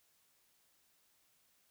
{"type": "silence", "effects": ["white hiss -73 dBFS RMS until 1.7 s"]}